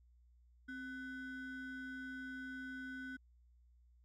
triangle ring-modulated tone, 880 Hz, A5, in tune, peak -39 dBFS, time 0.68-3.17 s, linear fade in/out 10 ms, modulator 618 Hz, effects added 60 Hz sine -64 dBFS peak until 4.04 s

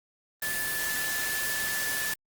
sine tone in noise, 1741 Hz, A6, 19 cents flat, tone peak -31 dBFS, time 0.42-2.14 s, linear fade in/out 5 ms, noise white, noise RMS -32 dBFS, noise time 0.42-2.14 s, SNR -2 dB, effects Opus 24 kbps

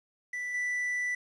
triangle tone with level steps, 1975.5 Hz, B6, in tune, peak -31 / -27 dBFS, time 0.33-1.15 s, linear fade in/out 5 ms, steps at 0.54 s, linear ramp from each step 5 ms, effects resampled to 24000 Hz + 10-bit

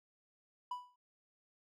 triangle tone with exponential decay, 988 Hz, B5, in tune, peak -33 dBFS, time 0.71-0.96 s, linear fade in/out 5 ms, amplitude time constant 53 ms, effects none

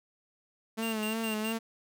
sawtooth tone with vibrato, 220 Hz, A3, in tune, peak -27 dBFS, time 0.77-1.59 s, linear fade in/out 20 ms, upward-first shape sine, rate 2.9 Hz, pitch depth 51 cents each way
square tone with tremolo, 2782 Hz, F7, 7 cents flat, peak -36 dBFS, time 0.82-1.53 s, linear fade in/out 10 ms, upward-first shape square, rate 4.8 Hz, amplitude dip 80%
effects none

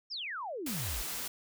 sine exponential sweep, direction down, 5620 to 41.2 Hz, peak -36 dBFS, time 0.1-1.03 s, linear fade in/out 20 ms
white noise, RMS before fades -38 dBFS, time 0.66-1.28 s, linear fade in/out 5 ms
effects none

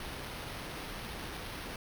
pink noise with sample-and-hold, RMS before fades -42 dBFS, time 0-1.76 s, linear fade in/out 2 ms, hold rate 7350 Hz, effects none

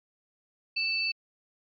sine tone pair together, 2646 / 4508 Hz, E7 / C#8, +6 / +28 cents, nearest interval major sixth, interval 922 cents, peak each -28 / -30 dBFS, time 0.76-1.12 s, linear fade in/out 10 ms, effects MP3 32 kbps

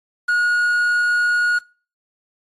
triangle tone with quantisation, 1447 Hz, F#6, 39 cents flat, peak -13 dBFS, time 0.28-1.59 s, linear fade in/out 10 ms, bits 7, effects noise-tail reverb RT60 0.4 s tail -25 dB re dry + AAC 32 kbps

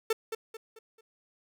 45% pulse tone with echo, 445.2 Hz, A4, 20 cents sharp, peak -24 dBFS, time 0.1-0.13 s, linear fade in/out 5 ms, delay 220 ms, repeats 4, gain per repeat -8 dB, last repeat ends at 1.01 s, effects none

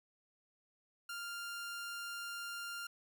sawtooth tone, 1396.9 Hz, F6, in tune, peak -38 dBFS, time 1.09-2.87 s, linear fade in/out 5 ms, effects none

